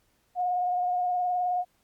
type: tone with vibrato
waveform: sine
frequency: 720 Hz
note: F#5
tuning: 47 cents flat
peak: -24 dBFS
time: 0.35-1.65 s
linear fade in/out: 50 ms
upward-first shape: sine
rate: 19 Hz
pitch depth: 22 cents each way
effects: pink hiss -69 dBFS RMS until 1.83 s + Opus 48 kbps